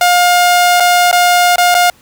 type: tone with dropouts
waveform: sawtooth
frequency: 710 Hz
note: F5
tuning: 28 cents sharp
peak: -3 dBFS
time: 0.01-1.9 s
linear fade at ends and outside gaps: 2 ms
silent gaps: 0.8-0.804 / 1.114-1.127 / 1.559-1.581 / 1.744-1.749 s
effects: pink hiss -47 dBFS RMS until 2.01 s